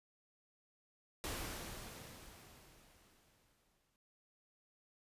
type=noise with exponential decay; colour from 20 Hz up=pink; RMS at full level=-41 dBFS; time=1.24-3.96 s; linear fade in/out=0 ms; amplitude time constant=590 ms; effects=resampled to 32000 Hz